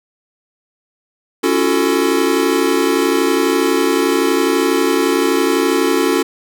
square chord, F# minor seventh, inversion second, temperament equal with one note detuned, 277.2 / 338.1 / 370 / 440 Hz, C#4 / E4 / F#4 / A4, 0 / +44 / 0 / 0 cents, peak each -19 dBFS, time 1.43-6.23 s, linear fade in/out 10 ms, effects none

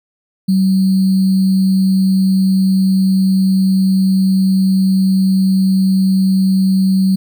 sine tone with sample-and-hold, 190 Hz, F#3, 46 cents sharp, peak -9 dBFS, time 0.48-7.16 s, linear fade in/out 10 ms, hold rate 4410 Hz, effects none

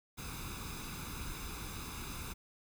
pink noise with comb filter, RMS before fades -43 dBFS, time 0.17-2.34 s, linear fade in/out 20 ms, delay 0.8 ms, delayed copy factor +0.7, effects none

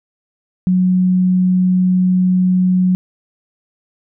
sine tone, 183.4 Hz, F#3, 15 cents flat, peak -10 dBFS, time 0.67-2.95 s, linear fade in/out 0 ms, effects none

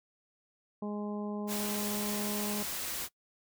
harmonic tone, 207.7 Hz, G#3, in tune, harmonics 1 / 2 / 3 / 4 / 5, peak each -35 / -41 / -45 / -47 / -49 dBFS, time 0.82-2.63 s, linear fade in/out 5 ms
white noise, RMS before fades -37 dBFS, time 1.47-3.09 s, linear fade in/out 50 ms
effects noise-tail reverb RT60 0.1 s tail -21 dB re dry

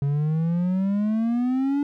triangle exponential sweep, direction up, 138.59 to 290 Hz, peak -18 dBFS, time 0.02-1.83 s, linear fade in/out 2 ms, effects none

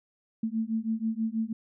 sine beating tone pair, 220 / 226.2 Hz, A3 / A3, 0 / +48 cents, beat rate 6.2 Hz, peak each -30 dBFS, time 0.43-1.53 s, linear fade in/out 5 ms, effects none

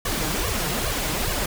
pink noise with flanger, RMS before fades -25 dBFS, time 0.05-1.46 s, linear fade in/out 5 ms, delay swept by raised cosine 1.7 to 6.6 ms, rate 2.4 Hz, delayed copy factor +0.95, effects none

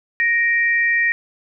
sine tone pair together, 1867.4 / 2345 Hz, A#6 / D7, +3 / -3 cents, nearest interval major third, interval 394 cents, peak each -15 / -22 dBFS, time 0.2-1.12 s, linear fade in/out 0 ms, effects none

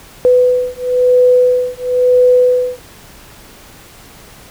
sine beating tone pair, 498.5 / 499.49 Hz, B4 / B4, +16 / +20 cents, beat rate 0.99 Hz, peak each -11 dBFS, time 0.25-2.79 s, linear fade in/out 0 ms, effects pink hiss -39 dBFS RMS until 4.5 s

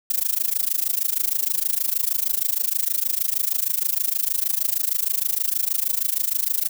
violet noise with amplitude modulation, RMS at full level -19 dBFS, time 0.1-6.69 s, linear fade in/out 5 ms, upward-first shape sine, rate 26.4 Hz, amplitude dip 95%, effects none

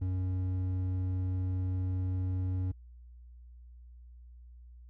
sine tone with hard clipping, 92.5 Hz, F#2, in tune, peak -31 dBFS, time 0.01-2.72 s, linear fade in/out 10 ms, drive 6 dB, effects added 60 Hz sine -49 dBFS peak until 4.89 s

